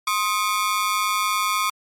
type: ring-modulated tone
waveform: sawtooth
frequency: 1155 Hz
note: D6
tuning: 29 cents flat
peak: -13 dBFS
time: 0.07-1.7 s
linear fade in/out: 5 ms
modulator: 98.3 Hz
effects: MP3 64 kbps